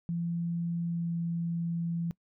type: tone with pitch glide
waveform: sine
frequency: 170 to 168.83 Hz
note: F3 to E3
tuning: -46 to +42 cents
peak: -29 dBFS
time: 0.09-2.11 s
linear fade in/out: 0 ms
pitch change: -12 cents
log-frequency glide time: 0.85-1.16 s
effects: noise-tail reverb RT60 0.1 s tail -22 dB re dry